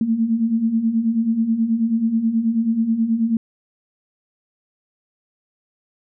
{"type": "beating tone pair", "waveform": "sine", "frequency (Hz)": [220, 229.3], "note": ["A3", "A#3"], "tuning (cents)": [0, -28], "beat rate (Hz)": 9.3, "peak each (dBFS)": [-23, -17], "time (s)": [0.01, 3.37], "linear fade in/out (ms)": 2, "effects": []}